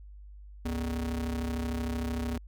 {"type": "ring-modulated tone", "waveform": "square", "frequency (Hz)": 85.8, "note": "F2", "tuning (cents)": -30, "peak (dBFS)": -28, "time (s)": [0.65, 2.38], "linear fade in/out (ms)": 5, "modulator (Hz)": 155, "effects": ["added 50 Hz sine -45 dBFS peak until 2.47 s"]}